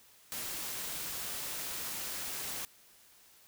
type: noise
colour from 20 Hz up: white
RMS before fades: -39 dBFS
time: 0.32-2.65 s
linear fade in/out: 0 ms
effects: white hiss -61 dBFS RMS until 3.47 s